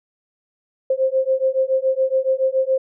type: beating tone pair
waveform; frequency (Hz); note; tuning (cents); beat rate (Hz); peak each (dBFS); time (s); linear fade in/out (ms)
sine; 523.3 / 530.4; C5 / C5; 0 / +23; 7.1; -19; 0.9-2.78; 5
effects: none